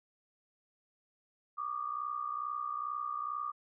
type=tone pair together; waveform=sine; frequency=1153.7 / 1216 Hz; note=D6 / D#6; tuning=-31 / -40 cents; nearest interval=minor second; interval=91 cents; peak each=-38 / -37 dBFS; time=1.57-3.52 s; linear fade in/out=20 ms; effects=none